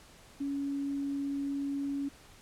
sine tone, 280 Hz, C#4, 18 cents sharp, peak -31 dBFS, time 0.4-2.09 s, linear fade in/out 10 ms, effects pink hiss -56 dBFS RMS until 2.41 s + low-pass 11000 Hz 12 dB/octave

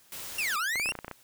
white noise, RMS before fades -40 dBFS, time 0.12-0.56 s, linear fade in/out 2 ms
40% pulse linear two-way sweep, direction down then up, 2824 to 1153 to 2824 Hz, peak -27 dBFS, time 0.38-0.92 s, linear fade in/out 5 ms, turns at 0.57 s
clicks, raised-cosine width 0.5 ms, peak -22 dBFS, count 10, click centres 0.757 / 0.798 / 0.859 / 0.89 / 0.921 / 0.953 / 0.989 / 1.046 / 1.081 / 1.113 s
effects white hiss -60 dBFS RMS until 1.23 s

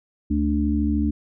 harmonic tone, 73.42 Hz, D2, in tune, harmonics 1 / 3 / 4, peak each -23 / -23 / -23 dBFS, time 0.3-1.11 s, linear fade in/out 10 ms, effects none

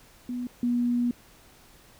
sine tone pair in turn, 245.9 / 241.7 Hz, B3 / B3, -7 / -37 cents, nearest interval unison, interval 30 cents, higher first, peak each -29 / -22 dBFS, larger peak second, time 0.29-0.47 / 0.63-1.11 s, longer second, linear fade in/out 2 ms, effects pink hiss -55 dBFS RMS until 1.99 s

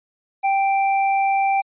sine tone with hard clipping, 784 Hz, G5, in tune, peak -18 dBFS, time 0.43-1.62 s, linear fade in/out 20 ms, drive 15 dB, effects resampled to 8000 Hz

